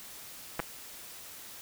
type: clicks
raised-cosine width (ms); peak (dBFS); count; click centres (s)
0.5; -16; 2; 0.594 / 0.6
effects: white hiss -47 dBFS RMS until 1.61 s